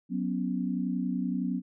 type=chord; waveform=sine; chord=F# suspended fourth; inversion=none; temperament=just; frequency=185 / 246.7 / 277.5 Hz; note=F#3 / B3 / C#4; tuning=0 / -2 / +2 cents; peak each=-31 / -31 / -34 dBFS; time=0.09-1.62 s; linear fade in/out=50 ms; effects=none